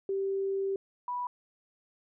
sine tone pair in turn, 390 / 982.7 Hz, G4 / B5, -9 / -9 cents, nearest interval octave + major third, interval 1600 cents, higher second, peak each -28 / -31 dBFS, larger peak first, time 0.09-0.76 / 1.08-1.27 s, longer first, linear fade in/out 2 ms, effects none

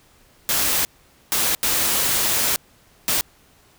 white noise bursts at uneven times, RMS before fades -20 dBFS, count 4, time 0.49-0.85 / 1.32-1.55 / 1.63-2.56 / 3.08-3.21 s, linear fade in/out 0 ms, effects pink hiss -55 dBFS RMS until 3.78 s

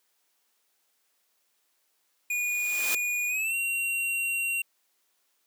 white noise with exponential growth, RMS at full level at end -27 dBFS, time 2.3-2.95 s, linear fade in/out 5 ms, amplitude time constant 140 ms
square tone with pitch glide, 2448 to 2748 Hz, D#7 to F7, -29 to -29 cents, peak -27 dBFS, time 2.3-4.62 s, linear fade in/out 5 ms, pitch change +200 cents, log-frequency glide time 3.28-3.55 s
effects white hiss -72 dBFS RMS until 5.46 s + high-pass 300 Hz 12 dB/octave

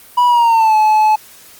triangle tone with pitch glide, 977 to 860.4 Hz, B5 to A5, -19 to -39 cents, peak -6 dBFS, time 0.17-1.16 s, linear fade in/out 10 ms, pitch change -220 cents, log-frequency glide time 0.27-0.76 s, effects white hiss -41 dBFS RMS until 1.59 s + Opus 32 kbps

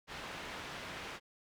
white low-pass noise, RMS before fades -45 dBFS, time 0.07-1.2 s, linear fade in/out 50 ms, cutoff 2500 Hz, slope 12 dB/octave, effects none

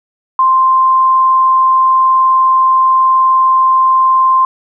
sine tone, 1046.5 Hz, C6, in tune, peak -6 dBFS, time 0.39-4.45 s, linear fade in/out 2 ms, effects none

